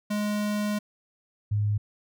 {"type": "tone pair in turn", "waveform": ["square", "sine"], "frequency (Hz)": [208.5, 104.25], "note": ["G#3", "G#2"], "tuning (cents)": [7, 7], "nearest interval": "octave", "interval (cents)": 1200, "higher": "first", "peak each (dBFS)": [-26, -22], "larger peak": "second", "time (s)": [[0.1, 0.79], [1.51, 1.78]], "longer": "first", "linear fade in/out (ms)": 10, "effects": []}